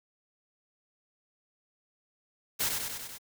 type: noise with echo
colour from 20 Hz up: white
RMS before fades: -29 dBFS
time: 2.59-2.7 s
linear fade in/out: 20 ms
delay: 97 ms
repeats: 5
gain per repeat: -3 dB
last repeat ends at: 3.185 s
effects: none